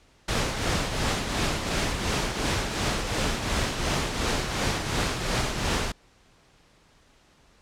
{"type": "noise with tremolo", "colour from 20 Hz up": "pink", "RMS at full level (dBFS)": -24, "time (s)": [0.28, 5.92], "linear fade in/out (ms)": 5, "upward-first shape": "triangle", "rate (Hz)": 2.8, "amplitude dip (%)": 55, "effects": ["pink hiss -59 dBFS RMS until 7.61 s", "low-pass 7000 Hz 12 dB/octave"]}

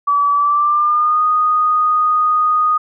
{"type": "tone with pitch glide", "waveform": "sine", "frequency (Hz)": [1148, 1237.5], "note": ["D6", "D#6"], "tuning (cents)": [-40, -10], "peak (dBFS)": -11, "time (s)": [0.07, 2.78], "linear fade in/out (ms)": 10, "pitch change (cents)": 130, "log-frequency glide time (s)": [0.33, 1.23], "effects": []}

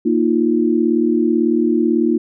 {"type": "chord", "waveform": "sine", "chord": "Bb suspended fourth", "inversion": "none", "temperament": "equal", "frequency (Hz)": [233.1, 311.1, 349.2], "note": ["Bb3", "Eb4", "F4"], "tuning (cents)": [0, 0, 0], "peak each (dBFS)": -17, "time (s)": [0.05, 2.18], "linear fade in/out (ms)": 10, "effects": []}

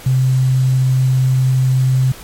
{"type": "tone with quantisation", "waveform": "sine", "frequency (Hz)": 130, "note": "C3", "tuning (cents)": -11, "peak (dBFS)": -10, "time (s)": [0.06, 2.12], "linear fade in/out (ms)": 5, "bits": 6, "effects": ["pink hiss -36 dBFS RMS until 2.23 s", "MP3 64 kbps"]}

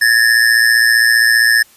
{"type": "ring-modulated tone", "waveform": "square", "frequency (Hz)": 1751, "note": "A6", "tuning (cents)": -9, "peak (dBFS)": -6, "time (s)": [0.01, 1.63], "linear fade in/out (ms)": 10, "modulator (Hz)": 57.6, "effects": ["white hiss -47 dBFS RMS until 1.76 s", "resampled to 32000 Hz"]}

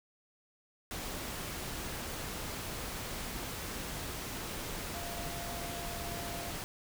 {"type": "tone in noise", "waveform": "sine", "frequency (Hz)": 690, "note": "F5", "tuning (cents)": -21, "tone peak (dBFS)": -44, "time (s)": [4.94, 6.51], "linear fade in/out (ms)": 0, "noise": "pink", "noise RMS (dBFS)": -40, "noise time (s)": [0.91, 6.64], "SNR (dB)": -7, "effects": []}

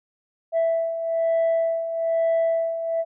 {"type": "beating tone pair", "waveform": "sine", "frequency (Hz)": [659.3, 660.4], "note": ["E5", "E5"], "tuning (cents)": [0, 3], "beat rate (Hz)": 1.1, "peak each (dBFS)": [-25, -19], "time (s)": [0.52, 3.05], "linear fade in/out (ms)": 50, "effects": ["tanh soft clip ceiling -16 dBFS"]}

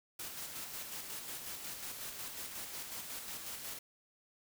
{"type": "noise with tremolo", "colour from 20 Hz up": "white", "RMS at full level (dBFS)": -43, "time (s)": [0.19, 3.79], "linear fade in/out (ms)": 5, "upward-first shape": "square", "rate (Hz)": 5.5, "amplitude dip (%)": 35, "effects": []}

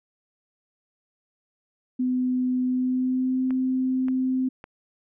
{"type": "tone with pitch glide", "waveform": "sine", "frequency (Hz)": [253, 258.6], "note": ["B3", "C4"], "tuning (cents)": [42, -20], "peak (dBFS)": -21, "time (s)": [1.99, 4.49], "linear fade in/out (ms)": 10, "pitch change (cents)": 38, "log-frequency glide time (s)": [2.64, 3.45]}
{"type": "clicks", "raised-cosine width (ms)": 0.5, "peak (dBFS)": -25, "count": 3, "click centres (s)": [3.507, 4.084, 4.641]}
{"effects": []}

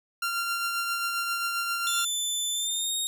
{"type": "tone with tremolo", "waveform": "sawtooth", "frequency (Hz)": 1383, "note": "F6", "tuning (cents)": -17, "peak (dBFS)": -22, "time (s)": [0.22, 2.05], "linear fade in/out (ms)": 5, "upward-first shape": "triangle", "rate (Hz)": 7.5, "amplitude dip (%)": 35}
{"type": "tone with pitch glide", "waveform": "20% pulse", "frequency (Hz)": [3520, 3729], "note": ["A7", "A#7"], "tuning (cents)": [0, 0], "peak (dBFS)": -21, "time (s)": [1.87, 3.07], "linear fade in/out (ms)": 0, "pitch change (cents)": 100, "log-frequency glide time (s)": [2.52, 2.95]}
{"effects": []}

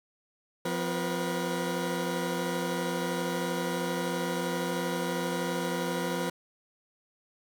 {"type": "tone cluster", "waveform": "20% pulse", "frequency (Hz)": [175.4, 256.8, 483.2], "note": ["F3", "C4", "B4"], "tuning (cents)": [8, -32, -38], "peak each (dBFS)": [-27, -31, -29], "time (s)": [0.65, 6.3], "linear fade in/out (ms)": 5, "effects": []}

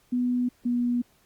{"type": "tone pair in turn", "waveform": "sine", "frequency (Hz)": [246.9, 242.4], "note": ["B3", "B3"], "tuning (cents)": [0, -32], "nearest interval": "unison", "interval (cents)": 32, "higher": "first", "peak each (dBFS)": -22, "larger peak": "neither", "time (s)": [[0.12, 0.49], [0.65, 1.02]], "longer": "neither", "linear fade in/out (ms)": 10, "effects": ["pink hiss -63 dBFS RMS until 1.25 s", "Opus 48 kbps"]}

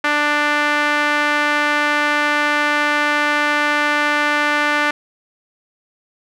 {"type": "tone with band-pass filter", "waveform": "sawtooth", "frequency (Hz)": 295.2, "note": "D4", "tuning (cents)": 9, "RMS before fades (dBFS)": -17, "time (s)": [0.04, 4.91], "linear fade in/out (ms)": 5, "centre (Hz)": 1700, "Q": 1.7, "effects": []}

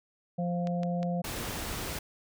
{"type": "harmonic tone", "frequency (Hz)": 174.9, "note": "F3", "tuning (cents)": 3, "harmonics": [1, 3, 4], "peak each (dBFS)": [-29, -36, -37], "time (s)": [0.38, 1.22], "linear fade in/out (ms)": 10}
{"type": "clicks", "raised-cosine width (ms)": 0.2, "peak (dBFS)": -25, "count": 3, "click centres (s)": [0.672, 0.833, 1.03]}
{"type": "noise", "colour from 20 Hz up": "pink", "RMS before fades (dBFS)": -36, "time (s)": [1.24, 1.99], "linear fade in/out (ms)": 5}
{"effects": []}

